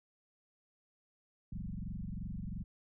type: tone with frequency modulation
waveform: sine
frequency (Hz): 110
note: A2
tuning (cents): 0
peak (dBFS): -38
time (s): 1.52-2.64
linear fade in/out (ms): 5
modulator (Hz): 22.9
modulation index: 4.3
effects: none